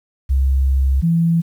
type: tone pair in turn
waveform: sine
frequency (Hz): 67 / 167.08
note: C2 / E3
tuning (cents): +42 / +24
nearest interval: octave + major third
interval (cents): 1582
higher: second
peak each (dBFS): -12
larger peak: neither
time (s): 0.29-1.02 / 1.02-1.42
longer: first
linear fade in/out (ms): 20
effects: 8-bit